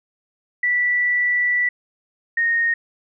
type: tone pair in turn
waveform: sine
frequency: 1963 / 1855.4 Hz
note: B6 / A#6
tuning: -11 / -9 cents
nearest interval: minor second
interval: 98 cents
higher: first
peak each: -16 dBFS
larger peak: neither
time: 0.63-1.69 / 2.37-2.74 s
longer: first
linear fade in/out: 5 ms
effects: none